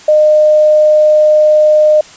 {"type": "tone", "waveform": "sine", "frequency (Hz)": 610, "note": "D#5", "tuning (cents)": -34, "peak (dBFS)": -4, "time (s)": [0.08, 2.01], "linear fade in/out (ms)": 5, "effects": ["white hiss -36 dBFS RMS until 2.16 s", "resampled to 16000 Hz"]}